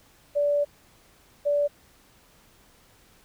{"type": "tone pair in turn", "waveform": "sine", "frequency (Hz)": [580, 580], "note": ["D5", "D5"], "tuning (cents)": [-22, -22], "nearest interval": "unison", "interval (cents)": 0, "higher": "neither", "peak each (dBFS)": -20, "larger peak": "neither", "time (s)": [[0.35, 0.65], [1.45, 1.68]], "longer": "first", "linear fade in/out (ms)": 20, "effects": ["pink hiss -58 dBFS RMS until 3.24 s"]}